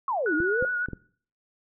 sine exponential two-way sweep, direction down then up, 1144 to 295.7 to 534 Hz, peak -24 dBFS, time 0.08-0.65 s, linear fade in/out 2 ms, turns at 0.34 s
sine tone with vibrato, 1459 Hz, F#6, 25 cents flat, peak -25 dBFS, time 0.26-0.86 s, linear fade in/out 2 ms, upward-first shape sine, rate 7.2 Hz, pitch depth 29 cents each way
clicks, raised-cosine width 3 ms, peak -21 dBFS, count 4, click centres 0.403 / 0.625 / 0.886 / 0.933 s
effects noise-tail reverb RT60 0.5 s tail -20 dB re dry

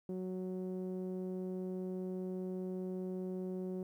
sawtooth tone with low-pass filter, 185 Hz, F#3, in tune, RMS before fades -40 dBFS, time 0.09-3.83 s, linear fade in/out 2 ms, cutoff 410 Hz, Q 2, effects 12-bit

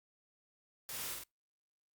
white noise with echo, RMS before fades -44 dBFS, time 0.89-1.14 s, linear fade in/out 0 ms, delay 48 ms, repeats 2, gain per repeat -2 dB, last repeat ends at 1.236 s, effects noise-tail reverb RT60 0.2 s tail -26 dB re dry + Opus 48 kbps

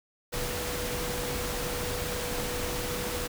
sine tone in noise, 490 Hz, B4, 14 cents flat, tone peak -36 dBFS, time 0.32-3.28 s, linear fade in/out 20 ms, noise pink, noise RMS -33 dBFS, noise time 0.32-3.28 s, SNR -6 dB, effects none

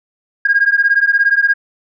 sine beating tone pair, 1619 / 1636 Hz, G#6 / G#6, -45 / -26 cents, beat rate 17 Hz, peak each -12 dBFS, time 0.45-1.54 s, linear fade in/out 5 ms, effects tanh soft clip ceiling -2 dBFS

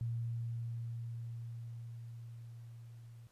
sine tone with level ramp, 116.54 Hz, A#2, in tune, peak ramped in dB -34 to -51 dBFS, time 0.01-3.27 s, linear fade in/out 0 ms, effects pink hiss -71 dBFS RMS until 3.31 s + resampled to 32000 Hz

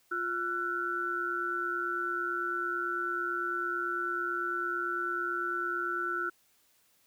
sine tone cluster, 350.9 / 1351 / 1480 Hz, F4 / E6 / F#6, +8 / +42 / 0 cents, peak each -38 / -33 / -34 dBFS, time 0.11-6.3 s, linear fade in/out 10 ms, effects white hiss -68 dBFS RMS until 7.06 s

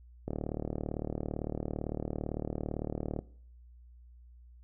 click train, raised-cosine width 2 ms, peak -21 dBFS, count 111, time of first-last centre 0.28-3.19 s, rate 37.8 Hz, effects noise-tail reverb RT60 0.6 s tail -21 dB re dry + added 60 Hz sine -52 dBFS peak until 4.63 s

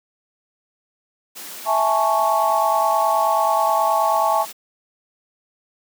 white high-pass noise, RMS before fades -35 dBFS, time 1.35-4.53 s, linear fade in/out 20 ms, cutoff 160 Hz, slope 96 dB/octave
sine chord, A major seventh, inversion second, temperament equal, 659.3 / 830.6 / 880 / 1108.7 Hz, E5 / G#5 / A5 / C#6, 0 / 0 / 0 / 0 cents, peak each -21 dBFS, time 1.65-4.46 s, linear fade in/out 50 ms
effects none

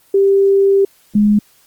sine tone pair in turn, 393.5 / 208.4 Hz, G4 / G#3, +7 / +6 cents, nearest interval major seventh, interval 1101 cents, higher first, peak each -8 dBFS, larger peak neither, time 0.14-0.85 / 1.15-1.39 s, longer first, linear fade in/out 5 ms, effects white hiss -52 dBFS RMS until 1.66 s + Opus 24 kbps

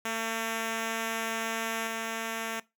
5% pulse tone with level steps, 225.4 Hz, A3, 42 cents sharp, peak -19 / -21 dBFS, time 0.05-2.6 s, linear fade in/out 5 ms, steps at 1.87 s, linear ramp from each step 2 ms, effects noise-tail reverb RT60 0.2 s tail -19 dB re dry

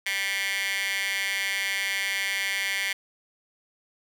15% pulse tone with high-pass filter, 196 Hz, G3, in tune, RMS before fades -28 dBFS, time 0.06-2.93 s, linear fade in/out 5 ms, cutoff 2200 Hz, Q 3.2, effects none

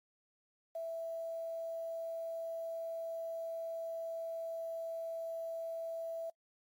sine tone with quantisation, 659.3 Hz, E5, in tune, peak -37 dBFS, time 0.75-6.3 s, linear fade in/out 5 ms, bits 10, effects noise-tail reverb RT60 0.1 s tail -26 dB re dry + MP3 64 kbps

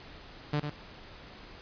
sawtooth tone with echo, 147.9 Hz, D3, 13 cents sharp, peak -23 dBFS, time 0.53-0.6 s, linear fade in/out 5 ms, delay 99 ms, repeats 1, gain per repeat -6 dB, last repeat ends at 0.699 s, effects pink hiss -49 dBFS RMS until 1.61 s + resampled to 11025 Hz

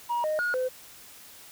sine tone with pitch steps, 953 / 617 / 1442 / 511 Hz, A#5 / D#5 / F#6 / C5, +38 / -15 / -45 / -41 cents, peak -23 dBFS, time 0.09-0.69 s, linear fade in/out 20 ms, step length 150 ms, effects tanh soft clip ceiling -23 dBFS + white hiss -49 dBFS RMS until 1.51 s

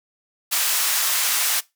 white band-pass noise, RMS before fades -21 dBFS, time 0.51-1.61 s, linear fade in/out 20 ms, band 960 to 16000 Hz, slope 12 dB/octave, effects noise-tail reverb RT60 0.2 s tail -20 dB re dry

